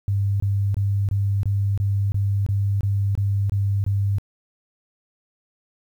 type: tone bursts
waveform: sine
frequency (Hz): 99.8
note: G2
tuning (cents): +32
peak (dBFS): -18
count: 12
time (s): 0.08-4.184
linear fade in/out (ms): 0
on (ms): 320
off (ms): 24
effects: 9-bit